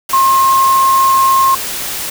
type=tone in noise; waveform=sine; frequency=1068 Hz; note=C6; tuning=35 cents sharp; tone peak=-7 dBFS; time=0.13-1.55 s; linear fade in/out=5 ms; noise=white; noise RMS=-21 dBFS; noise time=0.09-2.1 s; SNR=+11 dB; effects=none

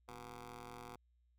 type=ring-modulated tone; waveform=10% pulse; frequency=116.54 Hz; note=A#2; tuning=in tune; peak=-38 dBFS; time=0.08-0.96 s; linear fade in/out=5 ms; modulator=605 Hz; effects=added 60 Hz sine -70 dBFS peak until 1.38 s

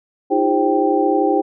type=tone cluster; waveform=sine; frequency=311.3 / 344 / 401.6 / 529 / 784 Hz; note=D#4 / F4 / G4 / C5 / G5; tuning=+1 / -26 / +42 / +19 / 0 cents; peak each=-19 / -21 / -19 / -22 / -19 dBFS; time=0.3-1.42 s; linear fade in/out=20 ms; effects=none

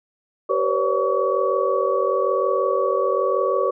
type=tone cluster; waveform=sine; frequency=385.2 / 481.5 / 527 / 568 / 1132 Hz; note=G4 / B4 / C5 / C#5 / C#6; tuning=-30 / -44 / +12 / +42 / +36 cents; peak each=-24 dBFS; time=0.49-3.71 s; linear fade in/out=10 ms; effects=none

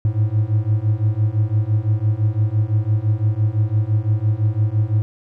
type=beating tone pair; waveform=triangle; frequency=104 / 109.9 Hz; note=G#2 / A2; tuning=+3 / -2 cents; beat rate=5.9 Hz; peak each=-17 / -16 dBFS; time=0.05-5.02 s; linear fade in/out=0 ms; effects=none

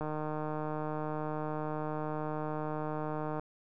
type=click train; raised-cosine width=1 ms; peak=-23 dBFS; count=519; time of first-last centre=0.01-3.396 s; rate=153 Hz; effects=none

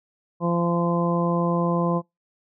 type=harmonic tone; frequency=171.8 Hz; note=F3; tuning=28 cents flat; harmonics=1 / 2 / 3 / 4 / 5 / 6; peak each=-22 / -28 / -27 / -32 / -36 / -28 dBFS; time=0.4-2.02 s; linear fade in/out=50 ms; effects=noise-tail reverb RT60 0.2 s tail -26 dB re dry

